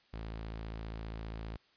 sawtooth tone, 55 Hz, A1, in tune, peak -36 dBFS, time 0.13-1.57 s, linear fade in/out 10 ms, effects white hiss -68 dBFS RMS until 1.76 s + resampled to 11025 Hz

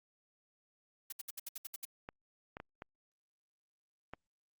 blue noise bursts, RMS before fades -42 dBFS, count 9, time 1.1-1.852 s, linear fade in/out 5 ms, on 24 ms, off 67 ms
clicks, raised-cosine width 0.5 ms, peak -29 dBFS, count 5, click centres 2.089 / 2.569 / 2.601 / 2.821 / 4.136 s
effects Opus 48 kbps

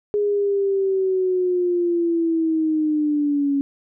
sine linear sweep, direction down, 415.3 to 277.2 Hz, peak -17 dBFS, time 0.14-3.61 s, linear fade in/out 0 ms, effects none

